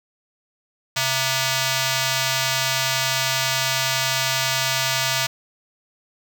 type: ring-modulated tone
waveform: 5% pulse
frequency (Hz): 530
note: C5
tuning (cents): +22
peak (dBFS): -5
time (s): 0.96-5.27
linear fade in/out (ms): 10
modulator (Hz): 399
effects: none